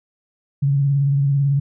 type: tone with vibrato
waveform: sine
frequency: 139.9 Hz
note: C#3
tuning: 16 cents sharp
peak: -14 dBFS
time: 0.62-1.6 s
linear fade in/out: 10 ms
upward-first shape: sine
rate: 18 Hz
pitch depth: 43 cents each way
effects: none